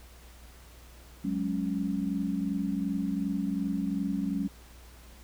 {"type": "chord", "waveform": "sine", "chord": "F# suspended second", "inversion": "none", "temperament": "equal", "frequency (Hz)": [185, 207.7, 277.2], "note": ["F#3", "G#3", "C#4"], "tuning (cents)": [0, 0, 0], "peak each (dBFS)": -32, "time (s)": [1.24, 4.48], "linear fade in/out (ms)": 10, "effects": ["added 60 Hz sine -50 dBFS peak until 5.23 s", "pink hiss -55 dBFS RMS until 5.23 s"]}